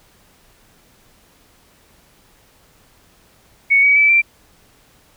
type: tone with pitch steps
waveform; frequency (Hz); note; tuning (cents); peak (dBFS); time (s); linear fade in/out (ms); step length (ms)
sine; 2222 / 2265 / 2308 / 2353; C#7 / C#7 / D7 / D7; +4 / +37 / -31 / +3; -9; 3.7-4.22; 20; 130
effects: pink hiss -53 dBFS RMS until 5.16 s